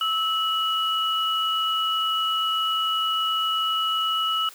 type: tone pair together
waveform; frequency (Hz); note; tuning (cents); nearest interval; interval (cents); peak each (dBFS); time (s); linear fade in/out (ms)
sine; 1304 / 2927; E6 / F#7; -19 / -19; octave + major second; 1400; -24; 0.01-4.49; 2
effects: white hiss -46 dBFS RMS until 4.54 s + high-pass 400 Hz 12 dB/octave